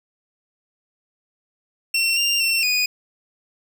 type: tone with pitch steps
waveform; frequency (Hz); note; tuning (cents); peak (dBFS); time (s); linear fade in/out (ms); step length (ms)
25% pulse; 2715 / 2787 / 2709 / 2475; F7 / F7 / E7 / D#7; -50 / -4 / +47 / -10; -14; 1.94-2.86; 5; 230
effects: none